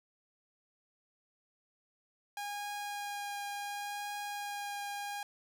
sawtooth tone with vibrato, 816 Hz, G#5, 31 cents flat, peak -34 dBFS, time 2.37-5.23 s, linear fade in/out 2 ms, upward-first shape triangle, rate 0.7 Hz, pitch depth 11 cents each way, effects none

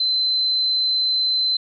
sine tone, 4064 Hz, B7, 49 cents sharp, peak -17 dBFS, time 0-1.57 s, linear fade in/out 5 ms, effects none

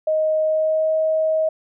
sine tone with pitch glide, 625 to 632.6 Hz, D#5 to D#5, +8 to +29 cents, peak -16 dBFS, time 0.07-1.49 s, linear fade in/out 5 ms, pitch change +21 cents, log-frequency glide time 0.43-0.94 s, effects none

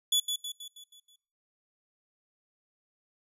sawtooth tone with echo, 3428 Hz, A7, 46 cents flat, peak -20 dBFS, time 0.12-0.2 s, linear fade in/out 5 ms, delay 160 ms, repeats 6, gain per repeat -6 dB, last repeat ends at 1.16 s, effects noise-tail reverb RT60 0.5 s tail -22 dB re dry + resampled to 32000 Hz

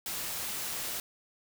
white noise, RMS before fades -36 dBFS, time 0.06-1 s, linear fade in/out 2 ms, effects none

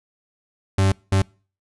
40% pulse tone bursts at uneven times, 96.5 Hz, G2, 27 cents flat, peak -14 dBFS, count 2, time 0.78-0.92 / 1.12-1.22 s, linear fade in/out 5 ms, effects noise-tail reverb RT60 0.4 s tail -26 dB re dry + resampled to 24000 Hz

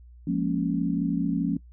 sine chord, Bb minor seventh, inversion second, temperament equal, 174.61 / 207.7 / 233.1 / 277.2 Hz, F3 / Ab3 / Bb3 / Db4, 0 / 0 / 0 / 0 cents, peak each -27 / -31 / -30 / -27 dBFS, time 0.27-1.57 s, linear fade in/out 5 ms, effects noise-tail reverb RT60 0.1 s tail -20 dB re dry + added 60 Hz sine -46 dBFS peak until 1.72 s

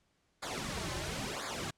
pink noise with flanger, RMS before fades -38 dBFS, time 0.42-1.71 s, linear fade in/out 10 ms, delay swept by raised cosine 0.34 to 4.34 ms, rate 0.97 Hz, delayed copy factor -0.9, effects pink hiss -75 dBFS RMS until 1.77 s + low-pass 8000 Hz 12 dB/octave

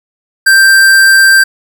sine tone with hard clipping, 1573 Hz, G6, 6 cents sharp, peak -4 dBFS, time 0.46-1.44 s, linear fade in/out 10 ms, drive 17 dB, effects none

